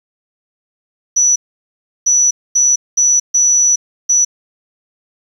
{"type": "tone bursts at uneven times", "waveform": "sine", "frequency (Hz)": 5920, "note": "F#8", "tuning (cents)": 0, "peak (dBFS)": -8, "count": 6, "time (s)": [[1.16, 1.36], [2.06, 2.31], [2.55, 2.76], [2.97, 3.2], [3.34, 3.76], [4.09, 4.25]], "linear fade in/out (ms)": 10, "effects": ["7-bit"]}